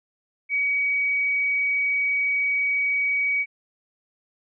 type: tone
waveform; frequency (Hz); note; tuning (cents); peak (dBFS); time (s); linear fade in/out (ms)
sine; 2263; C#7; +35; -20; 0.49-3.46; 50
effects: none